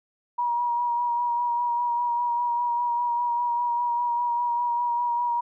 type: tone with vibrato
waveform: sine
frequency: 957 Hz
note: A#5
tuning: 45 cents sharp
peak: -22 dBFS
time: 0.38-5.41 s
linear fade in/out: 10 ms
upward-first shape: sine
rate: 5 Hz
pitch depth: 20 cents each way
effects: none